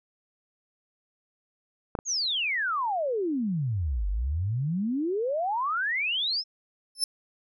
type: clicks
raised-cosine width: 1 ms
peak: -15 / -18 dBFS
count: 2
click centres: 1.952 / 1.989 s
type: exponential two-way sweep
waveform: sine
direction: down then up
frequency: 6860 to 45.97 to 5410 Hz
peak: -25 dBFS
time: 2.05-6.44 s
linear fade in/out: 50 ms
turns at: 4.08 s
type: tone with exponential growth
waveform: 30% pulse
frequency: 5274 Hz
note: E8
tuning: in tune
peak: -15 dBFS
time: 6.95-7.04 s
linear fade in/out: 2 ms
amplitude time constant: 19 ms
effects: none